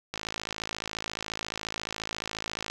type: click train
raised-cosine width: 0.2 ms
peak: -15 dBFS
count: 140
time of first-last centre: 0.14-2.7 s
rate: 54.3 Hz
effects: 8-bit